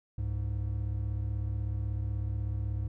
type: tone pair together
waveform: triangle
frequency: 66.9 / 103.14 Hz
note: C2 / G#2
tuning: +39 / -11 cents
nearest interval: perfect fifth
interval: 750 cents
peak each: -32 / -30 dBFS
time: 0.18-2.88 s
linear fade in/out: 5 ms
effects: none